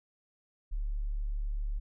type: tone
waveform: sine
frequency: 36.2 Hz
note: D1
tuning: 24 cents flat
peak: -30 dBFS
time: 0.71-1.8 s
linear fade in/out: 20 ms
effects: none